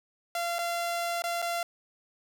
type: tone with dropouts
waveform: sawtooth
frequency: 687 Hz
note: F5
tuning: 29 cents flat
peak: -25 dBFS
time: 0.35-1.63 s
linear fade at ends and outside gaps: 2 ms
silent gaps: 0.585-0.589 / 1.221-1.239 / 1.419-1.424 s
effects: none